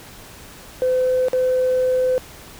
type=tone with dropouts; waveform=sine; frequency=510 Hz; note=C5; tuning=44 cents flat; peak=-14 dBFS; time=0.82-2.18 s; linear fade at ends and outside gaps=0 ms; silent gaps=1.284-1.332 s; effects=tanh soft clip ceiling -12 dBFS + pink hiss -41 dBFS RMS until 2.59 s